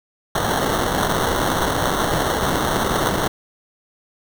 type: noise with sample-and-hold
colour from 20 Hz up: violet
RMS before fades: -20 dBFS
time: 0.35-3.28 s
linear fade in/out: 5 ms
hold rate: 2450 Hz
effects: none